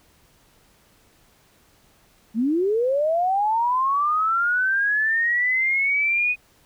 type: linear sweep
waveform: sine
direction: up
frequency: 207.7 to 2500 Hz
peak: -18 dBFS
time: 2.34-6.36 s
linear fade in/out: 50 ms
effects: pink hiss -58 dBFS RMS until 6.65 s